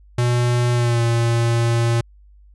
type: tone with pitch glide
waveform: square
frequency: 121.5 to 116.96 Hz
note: B2 to A#2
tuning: -28 to +6 cents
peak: -16 dBFS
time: 0.18-2.01 s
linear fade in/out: 5 ms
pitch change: -66 cents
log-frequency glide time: 0.73-1.02 s
effects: added 50 Hz sine -45 dBFS peak until 2.54 s + resampled to 24000 Hz